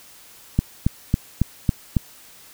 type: click train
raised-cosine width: 5 ms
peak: -4 dBFS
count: 6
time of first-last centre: 0.59-1.967 s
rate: 3.63 Hz
effects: white hiss -47 dBFS RMS until 2.53 s